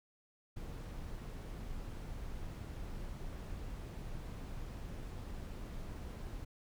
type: noise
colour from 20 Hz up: brown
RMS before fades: -44 dBFS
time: 0.56-6.45 s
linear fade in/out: 10 ms
effects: none